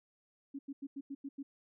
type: tone bursts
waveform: sine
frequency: 277.2 Hz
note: C#4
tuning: in tune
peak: -39 dBFS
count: 7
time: 0.54-1.43 s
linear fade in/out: 10 ms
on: 50 ms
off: 90 ms
effects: none